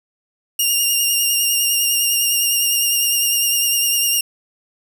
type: tone with vibrato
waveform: 10% pulse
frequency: 2813 Hz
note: F7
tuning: 12 cents sharp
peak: -7 dBFS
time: 0.59-4.21 s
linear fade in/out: 5 ms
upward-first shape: triangle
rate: 9.9 Hz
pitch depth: 32 cents each way
effects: 7-bit